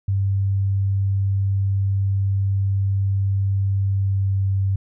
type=tone with pitch glide; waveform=sine; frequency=98 to 97.15 Hz; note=G2 to G2; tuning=0 to -15 cents; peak=-17 dBFS; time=0.08-4.76 s; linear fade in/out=5 ms; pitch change=-15 cents; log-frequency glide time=3.83-4.47 s; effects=none